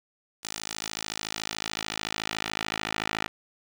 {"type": "tone with band-pass filter sweep", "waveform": "10% pulse", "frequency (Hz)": 53.7, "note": "A1", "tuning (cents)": -41, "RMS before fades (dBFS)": -34, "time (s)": [0.43, 3.28], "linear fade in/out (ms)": 10, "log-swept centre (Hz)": [6900, 2200], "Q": 0.91, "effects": []}